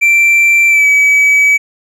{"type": "tone with pitch glide", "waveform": "triangle", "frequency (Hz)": [2349, 2283], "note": ["D7", "D7"], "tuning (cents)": [0, -50], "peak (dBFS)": -4, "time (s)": [0.01, 1.58], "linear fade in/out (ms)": 20, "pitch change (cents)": -50, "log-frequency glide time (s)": [0.68, 0.87], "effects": []}